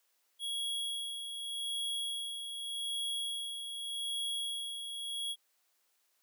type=tone with tremolo; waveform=square; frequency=3322 Hz; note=G#7; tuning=in tune; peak=-34 dBFS; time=0.39-5.36 s; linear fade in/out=50 ms; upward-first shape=sine; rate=0.84 Hz; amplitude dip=50%; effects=white hiss -75 dBFS RMS until 6.22 s + high-pass 400 Hz 12 dB/octave